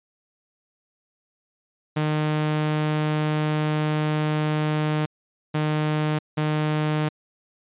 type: tone bursts at uneven times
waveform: sawtooth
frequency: 152.8 Hz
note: D#3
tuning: 31 cents flat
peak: -17 dBFS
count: 3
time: 1.96-5.06 / 5.54-6.19 / 6.37-7.09 s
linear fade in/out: 10 ms
effects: resampled to 8000 Hz